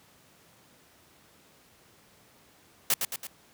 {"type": "noise with echo", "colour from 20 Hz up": "white", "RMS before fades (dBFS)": -24, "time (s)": [2.9, 2.94], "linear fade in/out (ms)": 2, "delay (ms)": 110, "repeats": 3, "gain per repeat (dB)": -5, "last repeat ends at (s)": 3.27, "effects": ["pink hiss -59 dBFS RMS until 3.53 s", "high-pass 100 Hz 12 dB/octave"]}